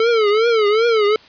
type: tone with vibrato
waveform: square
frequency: 440 Hz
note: A4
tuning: in tune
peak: -13 dBFS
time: 0-1.16 s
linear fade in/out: 2 ms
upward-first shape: triangle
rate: 2.6 Hz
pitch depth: 150 cents each way
effects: white hiss -45 dBFS RMS until 1.28 s + resampled to 11025 Hz